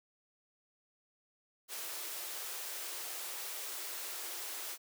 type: high-pass noise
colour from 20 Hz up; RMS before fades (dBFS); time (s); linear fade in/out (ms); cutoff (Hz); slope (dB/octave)
white; -42; 1.68-4.78; 50; 320; 96
effects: none